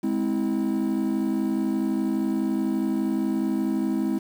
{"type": "chord", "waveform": "triangle", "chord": "Ab augmented", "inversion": "none", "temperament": "just", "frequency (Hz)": [207.7, 259.6, 324.5], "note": ["Ab3", "C4", "E4"], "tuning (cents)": [0, -13, -27], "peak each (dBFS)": -24, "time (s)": [0.03, 4.19], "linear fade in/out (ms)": 10, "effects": ["tanh soft clip ceiling -14 dBFS", "8-bit"]}